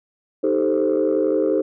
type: chord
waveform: sine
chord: A half-diminished seventh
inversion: second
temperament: equal with one note detuned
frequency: 311.1 / 388.6 / 440 / 523.3 Hz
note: Eb4 / G4 / A4 / C5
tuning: 0 / -15 / 0 / 0 cents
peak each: -21 dBFS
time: 0.43-1.62 s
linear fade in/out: 10 ms
effects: tanh soft clip ceiling -10 dBFS